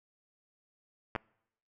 clicks, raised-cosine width 0.5 ms, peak -18 dBFS, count 2, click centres 1.152 / 1.161 s, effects noise-tail reverb RT60 0.8 s tail -26 dB re dry

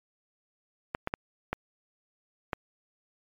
clicks, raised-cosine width 0.5 ms, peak -14 dBFS, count 5, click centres 0.949 / 1.074 / 1.139 / 1.53 / 2.532 s, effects MP3 96 kbps

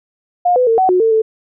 sine tone with pitch steps, 712 / 502 / 453.9 / 752 / 364.7 / 449.5 / 440.8 Hz, F5 / B4 / A#4 / F#5 / F#4 / A4 / A4, +33 / +28 / -46 / +28 / -25 / +37 / +3 cents, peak -9 dBFS, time 0.45-1.22 s, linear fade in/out 10 ms, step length 110 ms, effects none

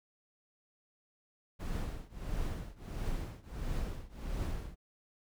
brown noise with tremolo, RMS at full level -34 dBFS, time 1.59-4.76 s, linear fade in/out 20 ms, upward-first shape triangle, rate 1.5 Hz, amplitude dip 95%, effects none

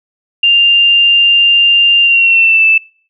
sine tone with pitch glide, 2794 to 2639 Hz, F7 to E7, 0 to +1 cents, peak -5 dBFS, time 0.43-2.78 s, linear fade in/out 5 ms, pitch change -99 cents, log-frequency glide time 2.01-2.65 s, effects noise-tail reverb RT60 0.5 s tail -25 dB re dry

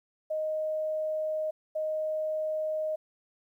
sine tone pair in turn, 622.3 / 622.3 Hz, D#5 / D#5, 0 / 0 cents, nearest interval unison, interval 0 cents, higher neither, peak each -28 dBFS, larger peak neither, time 0.3-1.51 / 1.75-2.96 s, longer neither, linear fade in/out 10 ms, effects 11-bit

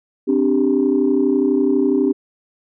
sine chord, C suspended second, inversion none, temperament equal, 261.6 / 293.7 / 392 Hz, C4 / D4 / G4, 0 / 0 / 0 cents, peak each -17 dBFS, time 0.27-2.13 s, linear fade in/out 20 ms, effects tanh soft clip ceiling -6 dBFS

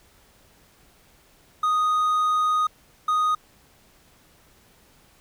triangle tone bursts at uneven times, 1243 Hz, D#6, 2 cents flat, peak -17 dBFS, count 2, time 1.63-2.67 / 3.08-3.35 s, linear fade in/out 5 ms, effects pink hiss -57 dBFS RMS until 5.2 s

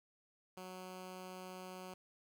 10% pulse tone, 184.7 Hz, F#3, 3 cents flat, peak -39 dBFS, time 0.57-1.94 s, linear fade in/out 2 ms, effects none

